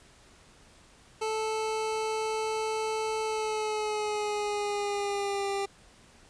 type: tone with pitch glide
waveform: 25% pulse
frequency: 437.9 to 396.9 Hz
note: A4 to G4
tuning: -8 to +22 cents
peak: -25 dBFS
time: 1.21-5.66 s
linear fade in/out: 10 ms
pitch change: -170 cents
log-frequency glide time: 3.23-5.49 s
effects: pink hiss -57 dBFS RMS until 6.29 s + resampled to 22050 Hz